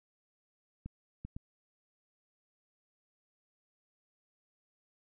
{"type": "clicks", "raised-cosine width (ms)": 5, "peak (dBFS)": -29, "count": 3, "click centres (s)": [0.86, 1.25, 1.365], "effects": []}